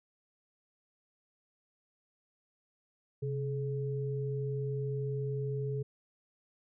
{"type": "tone pair together", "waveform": "sine", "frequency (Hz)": [133.3, 424.9], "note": ["C3", "G#4"], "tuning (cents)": [33, 40], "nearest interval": "octave + minor sixth", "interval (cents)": 2007, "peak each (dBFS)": [-33, -37], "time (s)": [3.22, 5.83], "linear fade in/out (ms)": 10, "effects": []}